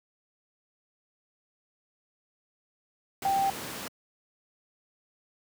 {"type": "tone in noise", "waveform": "sine", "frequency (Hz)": 784, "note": "G5", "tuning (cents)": 0, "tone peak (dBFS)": -23, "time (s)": [3.25, 3.5], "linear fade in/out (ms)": 2, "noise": "pink", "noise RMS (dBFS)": -37, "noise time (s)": [3.22, 3.88], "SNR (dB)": 11, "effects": ["high-pass 150 Hz 12 dB/octave"]}